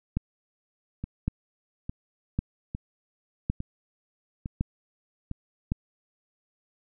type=two click trains; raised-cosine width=5 ms; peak=-13 / -20 dBFS; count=6 / 6; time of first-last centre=0.17-5.719 / 1.04-5.314 s; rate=0.901 / 1.17 Hz; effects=none